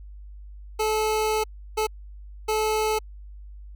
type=tone bursts at uneven times; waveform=25% pulse; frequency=433 Hz; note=A4; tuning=28 cents flat; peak=-18 dBFS; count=3; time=0.79-1.44 / 1.77-1.87 / 2.48-2.99 s; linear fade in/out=10 ms; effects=added 50 Hz sine -39 dBFS peak until 3.75 s

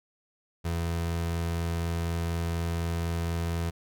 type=tone; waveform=30% pulse; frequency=84.1 Hz; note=E2; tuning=35 cents sharp; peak=-25 dBFS; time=0.64-3.71 s; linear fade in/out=20 ms; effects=none

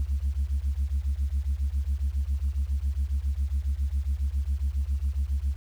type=beating tone pair; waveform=sine; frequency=65.5 / 72.8 Hz; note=C2 / D2; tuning=+2 / -15 cents; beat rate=7.3 Hz; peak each=-26 / -26 dBFS; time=0-5.56 s; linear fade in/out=0 ms; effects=tanh soft clip ceiling -20 dBFS + 9-bit

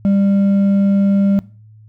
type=tone with hard clipping; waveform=sine; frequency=198.1 Hz; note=G3; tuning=18 cents sharp; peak=-12 dBFS; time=0.05-1.39 s; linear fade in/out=0 ms; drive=4 dB; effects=noise-tail reverb RT60 0.4 s tail -21 dB re dry + added 108 Hz sine -40 dBFS peak until 1.88 s

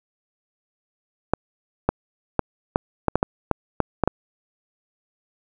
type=clicks; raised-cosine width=1 ms; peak=-3 dBFS; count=11; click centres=1.336 / 1.89 / 2.393 / 2.759 / 3.083 / 3.156 / 3.229 / 3.513 / 3.803 / 4.037 / 4.076 s; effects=none

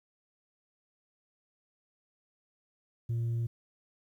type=tone; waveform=sine; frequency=116.54 Hz; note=A#2; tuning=in tune; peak=-26 dBFS; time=3.09-3.47 s; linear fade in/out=10 ms; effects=tanh soft clip ceiling -28 dBFS + 11-bit

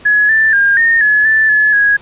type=tone with pitch steps; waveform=sine; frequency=1688 / 1768 / 1612 / 1833 / 1703 / 1759 / 1713 / 1658 Hz; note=G#6 / A6 / G6 / A#6 / G#6 / A6 / A6 / G#6; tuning=+28 / +8 / +48 / -30 / +43 / -1 / -47 / -3 cents; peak=-7 dBFS; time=0.05-1.97 s; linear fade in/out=10 ms; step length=240 ms; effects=pink hiss -39 dBFS RMS until 2.01 s + resampled to 8000 Hz

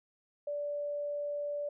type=tone; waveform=sine; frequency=582 Hz; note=D5; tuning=16 cents flat; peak=-33 dBFS; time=0.47-1.69 s; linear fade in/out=5 ms; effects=none

